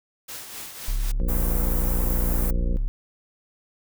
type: noise with tremolo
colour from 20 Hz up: white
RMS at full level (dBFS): -35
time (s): 0.28-1.12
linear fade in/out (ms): 10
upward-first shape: triangle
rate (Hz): 3.9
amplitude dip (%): 55
type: tone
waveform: triangle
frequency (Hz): 34.45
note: C#1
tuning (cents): -10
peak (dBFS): -19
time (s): 0.88-2.88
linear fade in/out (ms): 0
type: harmonic tone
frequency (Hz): 59.6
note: A#1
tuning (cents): +39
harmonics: 1 / 2 / 3 / 4 / 5 / 6 / 7 / 8 / 9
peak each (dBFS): -27 / -38 / -33 / -37 / -40 / -41 / -51 / -41 / -42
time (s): 1.2-2.77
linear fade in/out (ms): 0
type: band-stop noise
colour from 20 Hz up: white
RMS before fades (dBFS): -30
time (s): 1.28-2.51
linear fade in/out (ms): 10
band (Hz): 1000 to 15000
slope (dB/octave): 12
effects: none